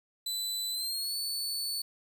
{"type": "tone with pitch glide", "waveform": "sawtooth", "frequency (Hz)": [4000, 4464], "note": ["B7", "C#8"], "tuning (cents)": [21, 11], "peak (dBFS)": -29, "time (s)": [0.26, 1.82], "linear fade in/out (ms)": 5, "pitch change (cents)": 190, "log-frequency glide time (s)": [0.71, 1.15], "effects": ["10-bit"]}